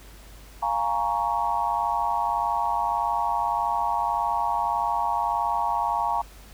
sine chord, Bb minor seventh, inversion second, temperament equal with one note detuned, 698.5 / 830.6 / 932.3 / 1113.2 Hz, F5 / Ab5 / Bb5 / Db6, 0 / 0 / 0 / +7 cents, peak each -30 / -28 / -25 / -30 dBFS, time 0.62-6.22 s, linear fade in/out 10 ms, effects added 50 Hz sine -45 dBFS peak until 6.53 s + pink hiss -50 dBFS RMS until 6.53 s

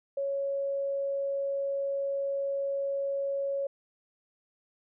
sine tone, 554.4 Hz, C#5, in tune, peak -28 dBFS, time 0.17-3.67 s, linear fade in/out 5 ms, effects none

